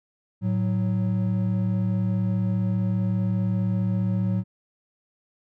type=tone pair together; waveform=triangle; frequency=109.9 / 185 Hz; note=A2 / F#3; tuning=-2 / 0 cents; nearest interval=major sixth; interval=902 cents; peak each=-22 dBFS; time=0.41-4.44 s; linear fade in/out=50 ms; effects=none